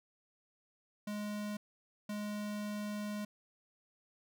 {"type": "tone bursts at uneven times", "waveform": "square", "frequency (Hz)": 208.4, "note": "G#3", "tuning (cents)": 6, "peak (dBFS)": -38, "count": 2, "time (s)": [[1.07, 1.57], [2.09, 3.25]], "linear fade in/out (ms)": 5, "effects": []}